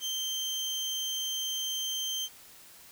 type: tone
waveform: 30% pulse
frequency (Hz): 3136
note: G7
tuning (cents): 0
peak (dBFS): -28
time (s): 0-2.29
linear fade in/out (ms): 50
effects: white hiss -53 dBFS RMS until 2.91 s

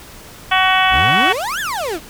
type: harmonic tone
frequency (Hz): 375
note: F#4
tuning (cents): +23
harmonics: 2 / 3 / 4 / 5 / 6 / 7 / 8 / 9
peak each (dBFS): -16 / -18 / -19 / -20 / -21 / -21 / -22 / -23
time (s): 0.51-1.33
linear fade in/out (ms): 10
type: exponential two-way sweep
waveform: 35% pulse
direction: up then down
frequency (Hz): 49 to 1800 to 282.5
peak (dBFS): -18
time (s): 0.9-2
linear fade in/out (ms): 50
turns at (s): 1.6
effects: pink hiss -38 dBFS RMS until 2.09 s

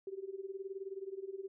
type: tone with tremolo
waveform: sine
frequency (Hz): 388.1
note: G4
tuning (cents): -17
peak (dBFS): -37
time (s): 0.07-1.48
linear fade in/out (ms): 2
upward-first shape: sine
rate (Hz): 19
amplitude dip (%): 85
effects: none

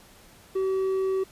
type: tone with hard clipping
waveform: sine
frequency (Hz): 381.6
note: G4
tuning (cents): -47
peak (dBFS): -24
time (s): 0.55-1.24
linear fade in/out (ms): 10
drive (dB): 3
effects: pink hiss -53 dBFS RMS until 1.31 s + resampled to 32000 Hz

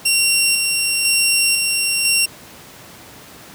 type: tone with tremolo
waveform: 15% pulse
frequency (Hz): 2749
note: F7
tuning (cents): -28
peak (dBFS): -6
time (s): 0.05-2.26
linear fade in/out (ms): 10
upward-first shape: square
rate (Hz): 1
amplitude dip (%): 30
effects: pink hiss -40 dBFS RMS until 3.54 s + high-pass 100 Hz 12 dB/octave

